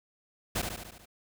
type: noise with echo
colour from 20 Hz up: pink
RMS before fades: -30 dBFS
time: 0.55-0.62 s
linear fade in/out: 10 ms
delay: 73 ms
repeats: 6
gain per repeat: -4 dB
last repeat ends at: 1.058 s
effects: none